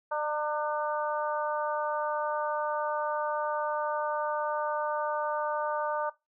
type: harmonic tone with a mistuned harmonic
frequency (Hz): 299.7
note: D4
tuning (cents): +35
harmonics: 2 / 3 / 4 / 5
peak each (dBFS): -32 / -31 / -35 / -38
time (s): 0.11-6.1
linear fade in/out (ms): 10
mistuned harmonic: 3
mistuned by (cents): +22
effects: noise-tail reverb RT60 0.2 s tail -19 dB re dry

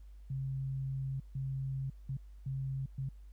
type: tone bursts at uneven times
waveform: sine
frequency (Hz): 134.3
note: C3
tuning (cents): +46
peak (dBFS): -34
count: 5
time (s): 0.3-1.2 / 1.35-1.9 / 2.09-2.17 / 2.46-2.86 / 2.98-3.09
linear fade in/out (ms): 5
effects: added 50 Hz sine -49 dBFS peak until 3.32 s + pink hiss -75 dBFS RMS until 3.32 s

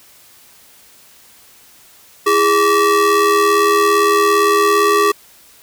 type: ring-modulated tone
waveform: square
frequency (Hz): 372.6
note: F#4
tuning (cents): +12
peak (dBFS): -8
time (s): 2.26-5.12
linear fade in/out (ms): 10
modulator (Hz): 784
effects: white hiss -46 dBFS RMS until 5.62 s

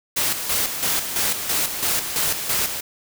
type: noise with tremolo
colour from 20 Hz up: white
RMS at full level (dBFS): -21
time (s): 0.16-2.81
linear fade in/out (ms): 10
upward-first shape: square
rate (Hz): 3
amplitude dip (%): 55
effects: none

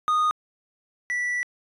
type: tone pair in turn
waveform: triangle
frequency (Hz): 1235 / 1960.4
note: D#6 / B6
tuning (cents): -13 / -13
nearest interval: minor sixth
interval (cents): 800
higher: second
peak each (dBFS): -17 / -22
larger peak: first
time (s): 0.08-0.31 / 1.1-1.43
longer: second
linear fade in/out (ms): 0
effects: resampled to 24000 Hz

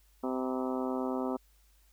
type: harmonic tone with a mistuned harmonic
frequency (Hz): 129.2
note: C3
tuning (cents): -21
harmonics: 2 / 3 / 4 / 5 / 6 / 7 / 8 / 9 / 10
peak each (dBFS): -33 / -37 / -39 / -41 / -43 / -44 / -45 / -46 / -47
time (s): 0.23-1.37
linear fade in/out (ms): 10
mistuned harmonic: 8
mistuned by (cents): -69
effects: added 50 Hz sine -62 dBFS peak until 1.92 s + white hiss -69 dBFS RMS until 1.92 s

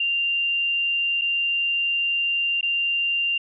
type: tone with dropouts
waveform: sine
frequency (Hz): 2784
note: F7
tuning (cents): -6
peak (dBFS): -20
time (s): 0-3.38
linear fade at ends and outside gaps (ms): 5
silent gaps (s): 1.213-1.217 / 2.611-2.628
effects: none

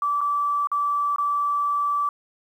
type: tone with dropouts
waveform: sine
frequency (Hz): 1159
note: D6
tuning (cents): -23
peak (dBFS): -20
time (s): 0.02-2.09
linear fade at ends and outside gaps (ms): 2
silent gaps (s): 0.208-0.213 / 0.672-0.716 / 1.161-1.183
effects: 9-bit

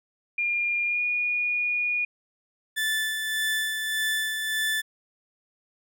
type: tone with pitch glide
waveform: sine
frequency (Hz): 2409 to 2445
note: D7 to D#7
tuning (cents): +43 to -31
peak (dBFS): -23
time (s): 0.38-2.05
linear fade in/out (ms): 5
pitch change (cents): +26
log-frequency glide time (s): 0.86-1.02
type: tone with tremolo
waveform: 30% pulse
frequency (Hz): 1752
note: A6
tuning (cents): -8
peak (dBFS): -21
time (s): 2.76-4.82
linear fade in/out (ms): 20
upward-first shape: sine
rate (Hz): 1.7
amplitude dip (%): 40
effects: none

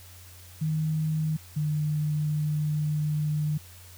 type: tone pair in turn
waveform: sine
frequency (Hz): 156.2 / 151.14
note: D#3 / D#3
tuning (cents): +7 / -50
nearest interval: minor second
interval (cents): 57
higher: first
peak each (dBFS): -24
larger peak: neither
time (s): 0.61-1.37 / 1.56-3.58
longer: second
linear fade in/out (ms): 10
effects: added 89 Hz sine -48 dBFS peak until 3.97 s + white hiss -51 dBFS RMS until 3.97 s

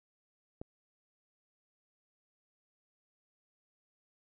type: click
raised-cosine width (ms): 2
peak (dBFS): -28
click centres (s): 0.615
effects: none

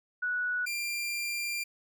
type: tone pair in turn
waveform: sine / sawtooth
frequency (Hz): 1472 / 2381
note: F#6 / D7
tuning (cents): -9 / +23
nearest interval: minor sixth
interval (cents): 832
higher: second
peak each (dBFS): -28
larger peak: neither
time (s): 0.22-0.66 / 0.66-1.64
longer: second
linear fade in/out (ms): 10
effects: none

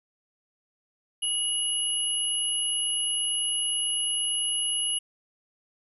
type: tone pair together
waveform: sine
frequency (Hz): 2908 / 10979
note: F#7 / F9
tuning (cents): -31 / -31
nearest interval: octave + major seventh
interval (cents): 2300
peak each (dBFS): -27 / -28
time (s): 1.22-4.99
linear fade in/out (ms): 10
effects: none

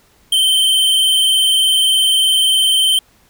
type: tone with vibrato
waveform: square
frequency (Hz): 3108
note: G7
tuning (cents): -16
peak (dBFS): -11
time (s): 0.32-2.99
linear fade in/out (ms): 5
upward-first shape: sine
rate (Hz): 20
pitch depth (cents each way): 35
effects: pink hiss -53 dBFS RMS until 3.29 s

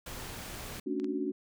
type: noise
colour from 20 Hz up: pink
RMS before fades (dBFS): -42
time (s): 0.06-0.8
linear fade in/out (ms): 5
type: chord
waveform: sine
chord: D major seventh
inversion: second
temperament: equal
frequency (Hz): 220 / 277.2 / 293.7 / 370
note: A3 / C#4 / D4 / F#4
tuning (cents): 0 / 0 / 0 / 0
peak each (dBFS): -39 / -35 / -36 / -35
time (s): 0.86-1.32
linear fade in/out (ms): 10
type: clicks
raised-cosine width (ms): 0.2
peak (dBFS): -32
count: 2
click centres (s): 0.999 / 1.044
effects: none

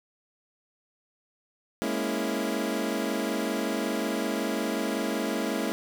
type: chord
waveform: 25% pulse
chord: A# half-diminished seventh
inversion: third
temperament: equal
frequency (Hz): 207.7 / 233.1 / 277.2 / 329.6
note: G#3 / A#3 / C#4 / E4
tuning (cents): 0 / 0 / 0 / 0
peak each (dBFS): -29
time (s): 1.82-5.72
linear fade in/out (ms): 0
effects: none

